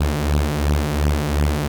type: beating tone pair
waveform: sawtooth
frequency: 72.6 / 75.4 Hz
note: D2 / D2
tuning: -19 / +46 cents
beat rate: 2.8 Hz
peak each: -15 / -17 dBFS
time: 0-1.68 s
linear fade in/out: 10 ms
effects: none